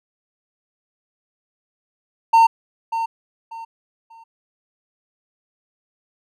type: tone with echo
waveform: triangle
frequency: 910 Hz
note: A#5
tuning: 42 cents flat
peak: -7 dBFS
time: 2.33-2.47 s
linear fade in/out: 10 ms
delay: 590 ms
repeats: 3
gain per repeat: -11 dB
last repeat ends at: 4.24 s
effects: none